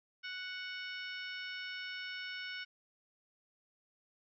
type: harmonic tone with a mistuned harmonic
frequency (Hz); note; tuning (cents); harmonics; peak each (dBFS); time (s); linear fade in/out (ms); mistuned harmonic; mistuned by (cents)
740; F#5; 0; 2 / 3 / 4 / 5 / 6 / 7; -44 / -46 / -47 / -53 / -56 / -51; 0.23-2.65; 20; 7; +72
effects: none